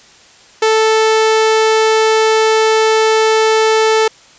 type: tone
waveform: sawtooth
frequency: 440 Hz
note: A4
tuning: in tune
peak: -5 dBFS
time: 0.62-4.08 s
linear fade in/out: 5 ms
effects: white hiss -43 dBFS RMS until 4.38 s + resampled to 16000 Hz